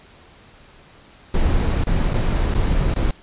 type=noise with dropouts; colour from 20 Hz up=brown; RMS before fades=-18 dBFS; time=1.34-3.11 s; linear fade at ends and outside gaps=2 ms; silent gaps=1.838-1.869 / 2.134-2.14 / 2.541-2.548 / 2.941-2.961 s; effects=pink hiss -48 dBFS RMS until 3.22 s + resampled to 8000 Hz